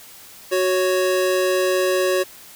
square tone pair together, 370 / 554.4 Hz, F#4 / C#5, 0 / 0 cents, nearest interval perfect fifth, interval 700 cents, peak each -20 / -21 dBFS, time 0.51-2.24 s, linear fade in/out 20 ms, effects white hiss -43 dBFS RMS until 2.55 s

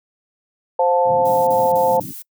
sine chord, F major, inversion second, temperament equal with one note detuned, 523.3 / 707.4 / 880 Hz, C5 / F5 / A5, 0 / +22 / 0 cents, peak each -16 / -21 / -17 dBFS, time 0.79-2 s, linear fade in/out 5 ms
white band-pass noise, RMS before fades -33 dBFS, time 1.05-2.13 s, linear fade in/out 20 ms, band 100 to 300 Hz, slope 48 dB/octave
violet noise bursts, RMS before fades -34 dBFS, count 4, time 1.25-2.223 s, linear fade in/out 5 ms, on 220 ms, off 31 ms
effects noise-tail reverb RT60 0.1 s tail -25 dB re dry

